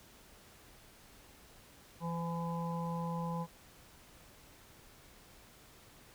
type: harmonic tone with a mistuned harmonic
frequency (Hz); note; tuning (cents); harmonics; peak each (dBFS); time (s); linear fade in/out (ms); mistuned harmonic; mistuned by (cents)
168.1; E3; +34; 1 / 3 / 5 / 6; -36 / -44 / -44 / -43; 2-3.47; 50; 3; +16
effects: pink hiss -59 dBFS RMS until 6.14 s